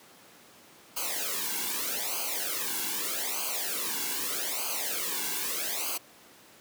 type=noise with flanger; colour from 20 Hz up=white; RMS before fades=-32 dBFS; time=0.96-5.98 s; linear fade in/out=10 ms; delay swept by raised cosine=0.54 to 1.64 ms; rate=0.81 Hz; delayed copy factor=-1; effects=pink hiss -54 dBFS RMS until 6.6 s + high-pass 200 Hz 12 dB/octave